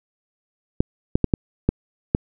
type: clicks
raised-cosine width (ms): 3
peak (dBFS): -3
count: 6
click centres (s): 0.805 / 1.155 / 1.243 / 1.338 / 1.69 / 2.149
effects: none